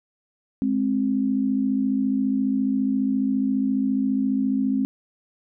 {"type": "tone pair together", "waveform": "sine", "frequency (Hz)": [210, 264.6], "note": ["G#3", "C4"], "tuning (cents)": [19, 20], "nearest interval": "major third", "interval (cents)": 401, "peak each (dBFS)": [-24, -21], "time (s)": [0.62, 4.85], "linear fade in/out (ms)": 0, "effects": []}